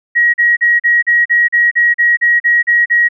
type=tone bursts; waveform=sine; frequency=1900 Hz; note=A#6; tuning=33 cents sharp; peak=-7 dBFS; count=13; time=0.15-3.088 s; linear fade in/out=20 ms; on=190 ms; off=39 ms; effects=none